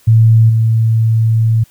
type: tone with level steps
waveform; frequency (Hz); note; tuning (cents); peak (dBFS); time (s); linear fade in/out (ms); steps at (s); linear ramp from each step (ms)
sine; 112.4; A2; +37; -4 / -8; 0.07-1.64; 10; 0.49; 10
effects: white hiss -49 dBFS RMS until 1.7 s